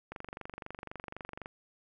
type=click train; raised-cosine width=0.5 ms; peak=-26 dBFS; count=33; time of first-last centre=0.12-1.459 s; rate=23.9 Hz; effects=none